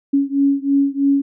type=beating tone pair; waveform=sine; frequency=277.2 / 280.3 Hz; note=C#4 / C#4; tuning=0 / +19 cents; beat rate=3.1 Hz; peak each=-16 / -17 dBFS; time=0.13-1.22 s; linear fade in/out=10 ms; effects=none